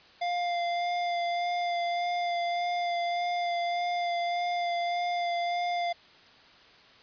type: tone with vibrato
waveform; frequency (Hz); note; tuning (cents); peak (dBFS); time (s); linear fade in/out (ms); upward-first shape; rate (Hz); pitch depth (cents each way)
square; 698.5; F5; 0; -28; 0.21-5.93; 10; sine; 1.7; 15
effects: white hiss -55 dBFS RMS until 7.02 s + resampled to 11025 Hz